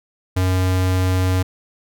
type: tone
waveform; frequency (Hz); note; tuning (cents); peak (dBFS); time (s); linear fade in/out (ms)
square; 92.5; F#2; 0; -16; 0.36-1.43; 10
effects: none